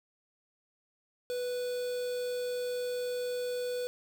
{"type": "tone with quantisation", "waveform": "triangle", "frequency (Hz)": 493.9, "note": "B4", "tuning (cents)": 0, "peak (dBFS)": -30, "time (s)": [1.3, 3.87], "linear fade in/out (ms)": 0, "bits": 7, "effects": []}